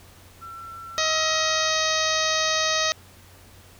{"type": "tone with pitch glide", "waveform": "sine", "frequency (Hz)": [1347, 1359.5], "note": ["E6", "F6"], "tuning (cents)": [37, -47], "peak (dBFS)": -36, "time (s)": [0.41, 1.7], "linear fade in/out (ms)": 20, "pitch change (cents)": 16, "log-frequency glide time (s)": [1.41, 1.52]}
{"type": "harmonic tone", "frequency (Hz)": 632, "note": "D#5", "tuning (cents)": 27, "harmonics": [1, 2, 3, 4, 5, 6, 7, 8, 9, 10], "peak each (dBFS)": [-28, -28, -28, -32, -33, -28, -31, -31, -33, -31], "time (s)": [0.98, 2.92], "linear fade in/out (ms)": 0}
{"effects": ["added 91 Hz sine -51 dBFS peak until 3.79 s", "pink hiss -51 dBFS RMS until 3.79 s"]}